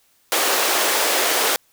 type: high-pass noise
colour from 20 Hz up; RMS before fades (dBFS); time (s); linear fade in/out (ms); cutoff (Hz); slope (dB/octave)
pink; -19; 0.32-1.56; 0; 390; 24
effects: white hiss -60 dBFS RMS until 1.72 s